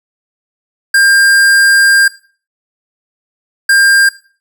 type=tone pair in turn; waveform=square; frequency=1600 / 1600 Hz; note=G6 / G6; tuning=+35 / +35 cents; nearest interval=unison; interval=0 cents; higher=neither; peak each=-6 dBFS; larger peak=neither; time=0.94-2.08 / 3.69-4.09 s; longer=first; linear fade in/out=5 ms; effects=noise-tail reverb RT60 0.4 s tail -17 dB re dry